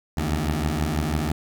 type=beating tone pair; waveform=15% pulse; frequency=73.42 / 79.52 Hz; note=D2 / D#2; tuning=0 / +38 cents; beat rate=6.1 Hz; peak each=-19 dBFS; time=0.17-1.32 s; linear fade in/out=5 ms; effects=none